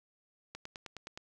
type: click train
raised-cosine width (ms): 0.2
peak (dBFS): -26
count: 7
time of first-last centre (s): 0.55-1.175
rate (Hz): 9.6
effects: none